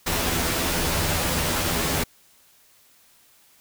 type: noise with comb filter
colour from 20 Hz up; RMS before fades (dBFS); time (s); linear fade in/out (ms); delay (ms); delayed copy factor
pink; -24; 0.06-2.04; 10; 12; +0.8
effects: white hiss -57 dBFS RMS until 3.6 s